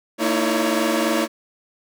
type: tone cluster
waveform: sawtooth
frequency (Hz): 228.9 / 311 / 334.6 / 561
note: A#3 / D#4 / E4 / C#5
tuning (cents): -31 / -1 / +26 / +21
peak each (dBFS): -20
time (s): 0.18-1.28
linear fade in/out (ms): 50
effects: none